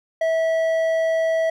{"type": "tone with hard clipping", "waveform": "sine", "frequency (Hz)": 650, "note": "E5", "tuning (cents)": -24, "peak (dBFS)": -19, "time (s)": [0.21, 1.5], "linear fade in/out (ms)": 5, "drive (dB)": 6, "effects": []}